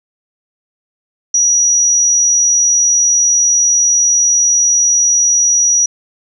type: tone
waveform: sine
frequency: 5810 Hz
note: F#8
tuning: 32 cents flat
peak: -8 dBFS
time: 1.34-5.86 s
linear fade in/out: 5 ms
effects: none